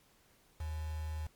sine tone with quantisation, 77.78 Hz, D#2, in tune, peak -36 dBFS, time 0.6-1.27 s, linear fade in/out 5 ms, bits 8, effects pink hiss -67 dBFS RMS until 1.35 s + MP3 96 kbps

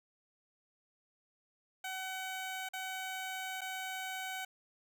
15% pulse tone with dropouts, 755 Hz, F#5, 35 cents sharp, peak -32 dBFS, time 1.84-4.45 s, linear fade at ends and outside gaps 5 ms, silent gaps 2.689-2.734 / 3.609-3.615 s, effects none

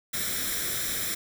white noise with comb filter, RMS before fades -30 dBFS, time 0.13-1.15 s, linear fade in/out 10 ms, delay 0.54 ms, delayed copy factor +0.7, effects none

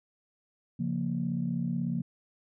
sine chord, Bb minor, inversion first, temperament equal, 138.59 / 174.61 / 233.1 Hz, Db3 / F3 / Bb3, 0 / 0 / 0 cents, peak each -34 / -31 / -32 dBFS, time 0.79-2.02 s, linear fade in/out 10 ms, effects tanh soft clip ceiling -19 dBFS

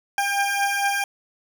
20% pulse beating tone pair, 797 / 801.4 Hz, G5 / G5, +28 / +38 cents, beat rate 4.4 Hz, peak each -21 / -17 dBFS, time 0.18-1.04 s, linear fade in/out 2 ms, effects none

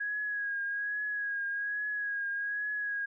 sine tone with vibrato, 1654 Hz, G#6, 8 cents flat, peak -31 dBFS, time 0-3.06 s, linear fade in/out 10 ms, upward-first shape triangle, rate 1.2 Hz, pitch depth 42 cents each way, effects none

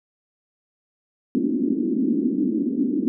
white band-pass noise, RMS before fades -22 dBFS, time 1.35-3.08 s, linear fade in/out 0 ms, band 220 to 320 Hz, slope 48 dB/octave, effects none

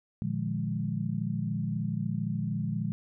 sine chord, Bb dominant seventh, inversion none, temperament equal with one note detuned, 116.54 / 150.7 / 174.61 / 207.7 Hz, Bb2 / D3 / F3 / Ab3, 0 / +45 / 0 / 0 cents, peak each -34 dBFS, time 0.22-2.92 s, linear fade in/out 0 ms, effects none

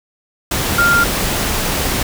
sine tone in noise, 1396.9 Hz, F6, in tune, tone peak -10 dBFS, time 0.78-1.04 s, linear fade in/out 5 ms, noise pink, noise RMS -18 dBFS, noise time 0.51-2.03 s, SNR +5 dB, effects none

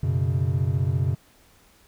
triangle chord, F# suspended fourth, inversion none, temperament equal, 92.5 / 123.47 / 138.59 Hz, F#2 / B2 / C#3, 0 / 0 / 0 cents, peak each -23 dBFS, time 0.03-1.15 s, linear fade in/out 5 ms, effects pink hiss -57 dBFS RMS until 1.87 s

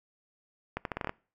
accelerating click train, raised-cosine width 0.5 ms, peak -17 dBFS, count 8, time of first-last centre 0.77-1.094 s, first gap 82 ms, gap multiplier 0.8, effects noise-tail reverb RT60 0.4 s tail -24 dB re dry

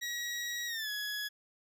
20% pulse tone with pitch glide, 1911 to 1683 Hz, A#6 to G#6, +43 to +23 cents, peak -30 dBFS, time 0.01-1.29 s, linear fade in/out 20 ms, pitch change -220 cents, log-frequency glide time 0.67-0.9 s, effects none

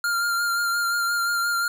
square tone with vibrato, 1396.9 Hz, F6, in tune, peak -22 dBFS, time 0.04-1.68 s, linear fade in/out 2 ms, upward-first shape sine, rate 5.7 Hz, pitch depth 22 cents each way, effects none

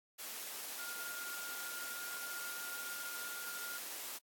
sine tone in noise, 1413 Hz, F6, 20 cents sharp, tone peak -45 dBFS, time 0.78-3.79 s, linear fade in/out 20 ms, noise white, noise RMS -45 dBFS, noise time 0.18-4.19 s, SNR -3 dB, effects high-pass 300 Hz 12 dB/octave + AAC 64 kbps

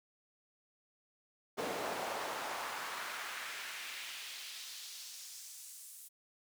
brown noise with high-pass filter sweep, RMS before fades -43 dBFS, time 1.57-6.09 s, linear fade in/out 20 ms, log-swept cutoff 470 to 9900 Hz, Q 1.3, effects none

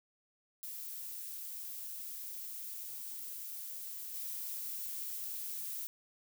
violet noise with level steps, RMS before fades -44 / -41 dBFS, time 0.63-5.87 s, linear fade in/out 0 ms, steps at 4.14 s, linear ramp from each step 2 ms, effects none

